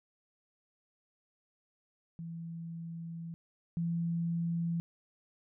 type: tone pair in turn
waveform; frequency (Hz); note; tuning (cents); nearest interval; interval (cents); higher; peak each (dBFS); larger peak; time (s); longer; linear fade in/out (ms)
sine; 166.5 / 168.63; E3 / E3; +18 / +40; unison; 22; second; -39 / -30; second; 2.19-3.34 / 3.77-4.8; first; 0
effects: none